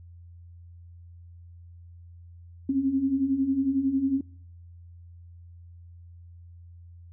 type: beating tone pair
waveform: sine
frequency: 261.6 / 272.6 Hz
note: C4 / C#4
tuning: 0 / -29 cents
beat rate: 11 Hz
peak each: -29 / -23 dBFS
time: 2.69-4.21 s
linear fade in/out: 5 ms
effects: noise-tail reverb RT60 0.6 s tail -25 dB re dry + added 86 Hz sine -45 dBFS peak until 7.12 s